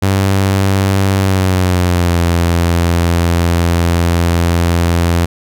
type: tone with pitch glide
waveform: sawtooth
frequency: 97 to 85.42 Hz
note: G2 to F2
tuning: -18 to -38 cents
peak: -6 dBFS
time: 0.02-5.26 s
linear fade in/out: 10 ms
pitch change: -220 cents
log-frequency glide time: 1.18-2.2 s
effects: none